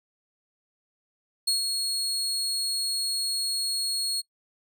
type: tone with ADSR envelope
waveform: 30% pulse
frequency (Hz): 4310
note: C#8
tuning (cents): -49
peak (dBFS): -18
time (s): 1.47-4.22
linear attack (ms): 9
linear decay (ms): 130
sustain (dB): -5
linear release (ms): 25
effects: noise-tail reverb RT60 0.1 s tail -22 dB re dry